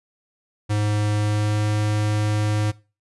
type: tone with pitch glide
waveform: square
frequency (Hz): 104.9 to 105.69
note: G#2 to G#2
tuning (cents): +18 to +31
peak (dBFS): -20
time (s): 0.69-2.72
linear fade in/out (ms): 20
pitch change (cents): +13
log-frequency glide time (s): 1.18-1.67
effects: noise-tail reverb RT60 0.3 s tail -19 dB re dry + resampled to 24000 Hz